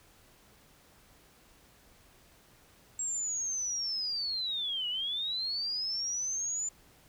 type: linear two-way sweep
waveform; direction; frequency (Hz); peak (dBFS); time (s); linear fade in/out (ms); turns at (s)
sine; down then up; 7620 to 2877 to 7110; -31; 2.99-6.69; 5; 4.88
effects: pink hiss -61 dBFS RMS until 7.08 s